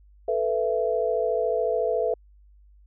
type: chord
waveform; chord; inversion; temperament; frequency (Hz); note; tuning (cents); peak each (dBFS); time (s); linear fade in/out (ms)
sine; A suspended second; none; equal with one note detuned; 440 / 493.9 / 666.9; A4 / B4 / E5; 0 / 0 / +20; -26; 0.28-2.14; 5
effects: added 50 Hz sine -51 dBFS peak until 2.86 s